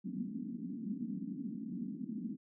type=band-pass noise; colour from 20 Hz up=pink; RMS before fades=-41 dBFS; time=0.04-2.37 s; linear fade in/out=20 ms; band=190 to 270 Hz; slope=48 dB/octave; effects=none